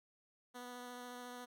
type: tone with vibrato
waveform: 10% pulse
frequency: 246.2 Hz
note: B3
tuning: 5 cents flat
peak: -39 dBFS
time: 0.54-1.46 s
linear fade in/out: 20 ms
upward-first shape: triangle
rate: 14 Hz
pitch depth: 13 cents each way
effects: none